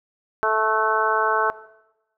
harmonic tone with a mistuned harmonic, 218.8 Hz, A3, 9 cents flat, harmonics 2 / 3 / 4 / 5 / 6 / 7, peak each -25 / -25 / -25 / -25 / -25 / -25 dBFS, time 0.43-1.5 s, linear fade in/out 0 ms, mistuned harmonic 7, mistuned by -17 cents, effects noise-tail reverb RT60 0.9 s tail -17 dB re dry

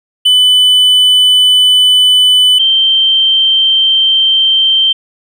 triangle / sine tone pair in turn, 3000 / 3132 Hz, F#7 / G7, +23 / -2 cents, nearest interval minor second, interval 75 cents, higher second, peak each -3 / -6 dBFS, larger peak first, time 0.25-2.59 / 2.59-4.93 s, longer neither, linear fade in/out 10 ms, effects none

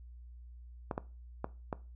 clicks, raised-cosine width 1 ms, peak -20 dBFS, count 4, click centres 0.912 / 0.979 / 1.444 / 1.728 s, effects noise-tail reverb RT60 0.3 s tail -18 dB re dry + added 60 Hz sine -48 dBFS peak until 1.95 s

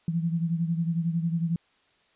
sine beating tone pair, 165.5 / 176.5 Hz, E3 / F3, +7 / +19 cents, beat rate 11 Hz, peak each -25 / -31 dBFS, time 0.08-1.56 s, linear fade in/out 2 ms, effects white hiss -65 dBFS RMS until 2.15 s + resampled to 8000 Hz

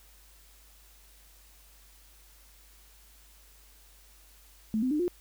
sine tone with pitch steps, 218.2 / 256.5 / 301.5 / 354.5 Hz, A3 / C4 / D4 / F4, -14 / -34 / +46 / +26 cents, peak -25 dBFS, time 4.74-5.08 s, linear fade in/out 0 ms, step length 85 ms, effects added 50 Hz sine -57 dBFS peak until 5.2 s + white hiss -59 dBFS RMS until 5.2 s

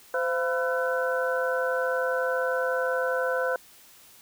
sine tone cluster, 515 / 685 / 999 / 1353 / 1505 Hz, C5 / F5 / B5 / E6 / F#6, -28 / -34 / +20 / +45 / +29 cents, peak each -26 / -33 / -35 / -35 / -30 dBFS, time 0.14-3.56 s, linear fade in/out 2 ms, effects white hiss -53 dBFS RMS until 4.21 s

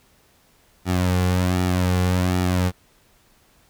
sawtooth tone with flanger, 90.8 Hz, F#2, 32 cents flat, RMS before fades -20 dBFS, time 0.85-2.72 s, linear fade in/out 50 ms, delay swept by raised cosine 1.9 to 3.2 ms, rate 1.3 Hz, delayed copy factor -0.6, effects pink hiss -58 dBFS RMS until 3.69 s

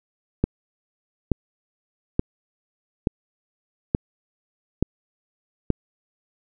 click train, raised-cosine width 3 ms, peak -5 dBFS, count 7, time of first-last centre 0.44-5.703 s, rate 1.14 Hz, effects none

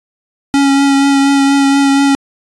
square tone with vibrato, 277.2 Hz, C#4, in tune, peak -8 dBFS, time 0.54-2.15 s, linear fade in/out 0 ms, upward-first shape triangle, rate 4.2 Hz, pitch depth 18 cents each way, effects resampled to 22050 Hz

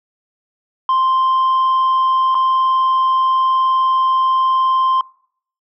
sine tone with dropouts, 1046.5 Hz, C6, in tune, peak -9 dBFS, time 0.89-5.01 s, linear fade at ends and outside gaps 2 ms, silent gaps 2.346-2.351 s, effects noise-tail reverb RT60 0.6 s tail -25 dB re dry + tanh soft clip ceiling -11 dBFS

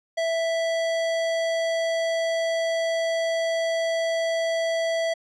square tone, 659.3 Hz, E5, in tune, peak -23 dBFS, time 0.17-5.14 s, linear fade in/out 10 ms, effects low-pass 6000 Hz 12 dB/octave

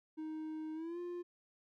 triangle tone with pitch glide, 312.9 to 351.2 Hz, D#4 to F4, +10 to +10 cents, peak -38 dBFS, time 0.17-1.23 s, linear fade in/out 20 ms, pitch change +200 cents, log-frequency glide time 0.74-0.99 s, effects none

